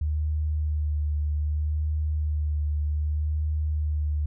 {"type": "tone with vibrato", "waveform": "sine", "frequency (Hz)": 75.5, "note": "D2", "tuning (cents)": 48, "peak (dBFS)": -23, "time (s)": [0.01, 4.26], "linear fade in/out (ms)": 5, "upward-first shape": "sine", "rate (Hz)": 0.64, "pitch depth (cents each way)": 23, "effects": []}